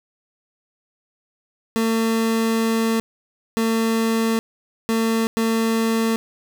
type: tone bursts at uneven times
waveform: 30% pulse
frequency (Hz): 225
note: A3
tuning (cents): +39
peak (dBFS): -15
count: 4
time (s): 1.76-3 / 3.57-4.39 / 4.89-5.27 / 5.37-6.16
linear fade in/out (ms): 0
effects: none